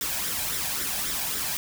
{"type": "noise with flanger", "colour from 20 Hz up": "white", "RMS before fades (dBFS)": -29, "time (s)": [0.01, 1.57], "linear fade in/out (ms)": 0, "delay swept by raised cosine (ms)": [0.54, 1.27], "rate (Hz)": 3.7, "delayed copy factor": 0.55, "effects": []}